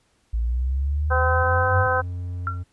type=linear sweep; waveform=sine; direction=up; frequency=55 to 98 Hz; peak=-20 dBFS; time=0.33-1.87 s; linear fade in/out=10 ms
type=harmonic tone; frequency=255.9 Hz; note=C4; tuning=38 cents flat; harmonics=2 / 3 / 4 / 5 / 6; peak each=-24 / -26 / -26 / -26 / -24 dBFS; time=1.1-2.02 s; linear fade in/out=20 ms
type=tone; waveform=triangle; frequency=89.2 Hz; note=F2; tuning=37 cents sharp; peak=-25 dBFS; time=1.42-2.64 s; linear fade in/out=20 ms
type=tone with exponential decay; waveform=sine; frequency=1365 Hz; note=F6; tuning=40 cents flat; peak=-20 dBFS; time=2.47-2.63 s; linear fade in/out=1 ms; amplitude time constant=33 ms
effects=pink hiss -65 dBFS RMS until 2.72 s + resampled to 24000 Hz